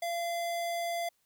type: tone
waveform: square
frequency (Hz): 685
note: F5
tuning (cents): -34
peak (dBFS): -32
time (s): 0.02-1.09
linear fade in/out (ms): 5
effects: white hiss -74 dBFS RMS until 1.25 s